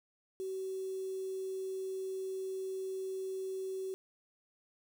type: tone with quantisation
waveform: sine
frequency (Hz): 380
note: F#4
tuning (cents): +46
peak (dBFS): -36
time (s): 0.4-3.94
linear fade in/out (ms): 0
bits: 9
effects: none